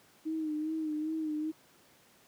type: tone with vibrato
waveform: sine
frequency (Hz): 311.1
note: D#4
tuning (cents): 0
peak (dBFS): -31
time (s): 0.25-1.52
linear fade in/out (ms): 20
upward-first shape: sine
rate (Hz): 2.5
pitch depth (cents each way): 48
effects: pink hiss -62 dBFS RMS until 2.27 s + high-pass 150 Hz 12 dB/octave